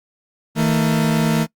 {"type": "tone pair together", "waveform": "40% pulse", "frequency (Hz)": [159.4, 225.4], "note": ["D#3", "A3"], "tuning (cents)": [42, 42], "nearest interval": "tritone", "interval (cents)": 600, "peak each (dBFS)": -17, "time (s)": [0.55, 1.47], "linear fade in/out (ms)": 50, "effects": ["noise-tail reverb RT60 0.1 s tail -23 dB re dry", "Opus 48 kbps"]}